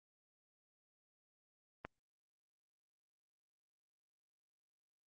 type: click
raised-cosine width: 0.5 ms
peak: -28 dBFS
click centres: 1.85 s
effects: Opus 32 kbps